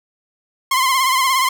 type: tone with vibrato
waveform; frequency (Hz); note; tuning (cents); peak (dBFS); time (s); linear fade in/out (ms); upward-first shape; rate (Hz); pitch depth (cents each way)
sawtooth; 1048; C6; +2; -10; 0.71-1.49; 5; triangle; 17; 76
effects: none